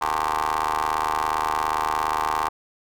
20% pulse ring-modulated tone, 77.3 Hz, D#2, 11 cents flat, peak -14 dBFS, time 0.01-2.49 s, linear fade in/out 10 ms, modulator 980 Hz, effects none

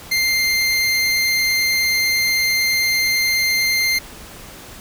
25% pulse tone, 2097 Hz, C7, 3 cents sharp, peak -12 dBFS, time 0.11-3.99 s, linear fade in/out 10 ms, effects pink hiss -38 dBFS RMS until 4.8 s

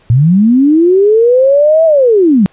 sine linear two-way sweep, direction up then down, 110.1 to 659.3 to 178.3 Hz, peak -4 dBFS, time 0.1-2.46 s, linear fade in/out 0 ms, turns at 1.85 s, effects pink hiss -48 dBFS RMS until 2.52 s + resampled to 8000 Hz

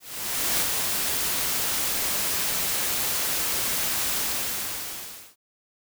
white noise with ADSR envelope, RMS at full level -23 dBFS, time 0-5.36 s, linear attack 590 ms, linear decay 63 ms, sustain -3 dB, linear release 1200 ms, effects none

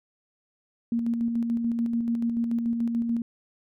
sine tone with tremolo, 233.2 Hz, A#3, 1 cent sharp, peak -22 dBFS, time 0.92-3.22 s, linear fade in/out 2 ms, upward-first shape square, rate 6.9 Hz, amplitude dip 35%, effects none

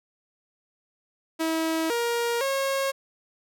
sawtooth tone with pitch steps, 323.1 / 471.1 / 544 Hz, E4 / A#4 / C#5, -35 / +18 / -33 cents, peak -20 dBFS, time 1.39-2.92 s, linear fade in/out 20 ms, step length 510 ms, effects none

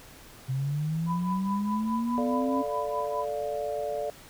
sine linear sweep, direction up, 128.2 to 272.7 Hz, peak -26 dBFS, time 0.48-2.63 s, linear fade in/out 20 ms
sine tone with tremolo, 996 Hz, B5, 14 cents sharp, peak -28 dBFS, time 1.06-3.26 s, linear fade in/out 50 ms, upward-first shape triangle, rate 4.8 Hz, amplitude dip 95%
sine chord, D minor, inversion second, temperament equal, 440 / 587.3 / 698.5 Hz, A4 / D5 / F5, 0 / 0 / 0 cents, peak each -34 / -31 / -35 dBFS, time 2.18-4.1 s, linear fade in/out 0 ms
effects pink hiss -50 dBFS RMS until 4.29 s

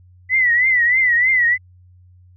sine tone with vibrato, 1982 Hz, B6, 6 cents sharp, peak -12 dBFS, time 0.29-1.58 s, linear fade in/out 50 ms, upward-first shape triangle, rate 3.2 Hz, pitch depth 120 cents each way, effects added 90 Hz sine -45 dBFS peak until 2.36 s

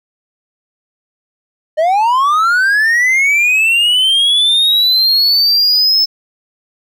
triangle linear sweep, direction up, 600 to 5274 Hz, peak -7 dBFS, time 1.77-6.06 s, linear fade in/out 20 ms, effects none

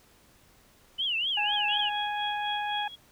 sine tone with vibrato, 2960 Hz, F#7, in tune, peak -26 dBFS, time 0.98-1.9 s, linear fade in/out 20 ms, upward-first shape triangle, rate 4 Hz, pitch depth 230 cents each way
harmonic tone, 831 Hz, G#5, 1 cent sharp, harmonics 1 / 2 / 3, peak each -30 / -36 / -40 dBFS, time 1.37-2.88 s, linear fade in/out 5 ms
sine tone with tremolo, 3322 Hz, G#7, in tune, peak -31 dBFS, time 1.68-2.96 s, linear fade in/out 20 ms, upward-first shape sine, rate 3.9 Hz, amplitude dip 80%
effects pink hiss -60 dBFS RMS until 3.11 s

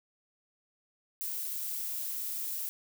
violet noise, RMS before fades -36 dBFS, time 1.21-2.69 s, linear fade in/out 0 ms, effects none

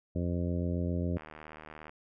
harmonic tone, 87.31 Hz, F2, in tune, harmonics 1 / 2 / 3 / 4 / 5 / 6 / 7, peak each -32 / -34 / -37 / -41 / -44 / -43 / -44 dBFS, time 0.15-1.18 s, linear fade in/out 10 ms
click train, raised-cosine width 0.5 ms, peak -31 dBFS, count 57, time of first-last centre 1.17-1.894 s, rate 77.3 Hz
effects none

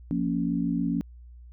sine chord, Bb minor, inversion second, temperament just, 174.81 / 233.1 / 279.7 Hz, F3 / Bb3 / Db4, +2 / 0 / +16 cents, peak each -28 / -29 / -28 dBFS, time 0.11-1.01 s, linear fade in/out 0 ms, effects added 60 Hz sine -44 dBFS peak until 1.52 s

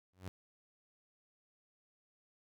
sawtooth tone with exponential growth, 92.5 Hz, F#2, in tune, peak -35 dBFS, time 0.13-0.28 s, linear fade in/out 0 ms, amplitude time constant 32 ms, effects none

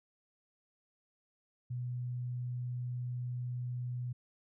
sine tone, 123.47 Hz, B2, in tune, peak -35 dBFS, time 1.7-4.13 s, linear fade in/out 10 ms, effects none

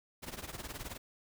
pink noise with tremolo, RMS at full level -40 dBFS, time 0.22-0.98 s, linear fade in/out 20 ms, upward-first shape triangle, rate 19 Hz, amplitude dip 90%, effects none

